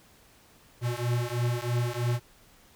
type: beating tone pair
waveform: square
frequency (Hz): 119.1 / 122.2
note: A#2 / B2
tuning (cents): +38 / -18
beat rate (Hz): 3.1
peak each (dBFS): -30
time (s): 0.81-2.2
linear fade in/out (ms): 50
effects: pink hiss -58 dBFS RMS until 2.75 s